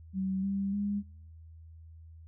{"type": "tone with pitch steps", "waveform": "sine", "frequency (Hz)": [190.3, 196.67, 203.3], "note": ["F#3", "G3", "G#3"], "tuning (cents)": [49, 6, -37], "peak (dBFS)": -29, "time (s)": [0.13, 1.03], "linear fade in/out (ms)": 50, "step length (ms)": 300, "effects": ["noise-tail reverb RT60 0.8 s tail -26 dB re dry", "added 81 Hz sine -48 dBFS peak until 2.27 s"]}